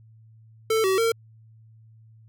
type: tone with pitch steps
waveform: square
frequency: 443 / 380.6 / 456.5 Hz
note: A4 / F#4 / A#4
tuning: +12 / +49 / -36 cents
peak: -20 dBFS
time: 0.7-1.12 s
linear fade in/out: 5 ms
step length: 140 ms
effects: added 111 Hz sine -49 dBFS peak until 2.28 s